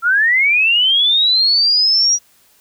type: linear sweep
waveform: sine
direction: up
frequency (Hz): 1340 to 5790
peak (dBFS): -10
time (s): 0.02-2.19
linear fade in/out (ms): 50
effects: white hiss -53 dBFS RMS until 2.6 s